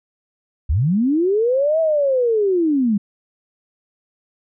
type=linear two-way sweep; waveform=sine; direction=up then down; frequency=58.9 to 656 to 194 Hz; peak=-14 dBFS; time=0.69-2.98 s; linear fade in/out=10 ms; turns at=1.8 s; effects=none